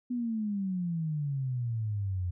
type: exponential sweep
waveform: sine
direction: down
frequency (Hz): 250 to 87.31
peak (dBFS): -29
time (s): 0.1-2.31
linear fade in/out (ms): 10
effects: none